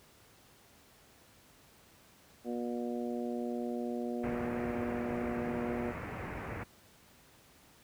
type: harmonic tone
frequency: 120 Hz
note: B2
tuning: 49 cents flat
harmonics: 2 / 3 / 4 / 5 / 6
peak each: -36 / -40 / -42 / -44 / -46 dBFS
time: 2.44-5.94 s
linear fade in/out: 50 ms
type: low-pass noise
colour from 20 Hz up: pink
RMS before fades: -40 dBFS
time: 4.23-6.64 s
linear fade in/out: 10 ms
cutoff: 2400 Hz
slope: 48 dB/octave
effects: pink hiss -61 dBFS RMS until 7.83 s + high-pass 60 Hz 12 dB/octave